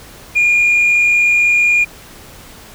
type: tone with frequency modulation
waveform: sine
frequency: 2422 Hz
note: D#7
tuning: 47 cents flat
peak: -7 dBFS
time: 0.35-1.85 s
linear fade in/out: 20 ms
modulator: 55.9 Hz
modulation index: 0.45
effects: tanh soft clip ceiling -7 dBFS + pink hiss -38 dBFS RMS until 2.74 s